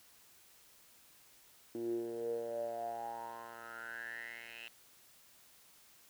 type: tone with band-pass filter sweep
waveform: 10% pulse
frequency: 116.4 Hz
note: A#2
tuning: 2 cents flat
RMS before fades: -42 dBFS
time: 1.75-4.68 s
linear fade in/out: 0 ms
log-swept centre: 310 to 2700 Hz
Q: 9.4
effects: white hiss -63 dBFS RMS until 6.09 s